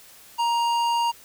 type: tone with tanh clipping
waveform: sine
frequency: 938 Hz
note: A#5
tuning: 11 cents sharp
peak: -22 dBFS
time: 0.38-1.12 s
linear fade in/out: 20 ms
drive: 15 dB
effects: white hiss -49 dBFS RMS until 1.24 s